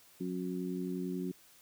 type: harmonic tone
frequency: 91 Hz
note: F#2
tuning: 28 cents flat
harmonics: 2 / 3 / 4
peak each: -37 / -39 / -40 dBFS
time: 0.2-1.32 s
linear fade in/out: 10 ms
effects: white hiss -61 dBFS RMS until 1.61 s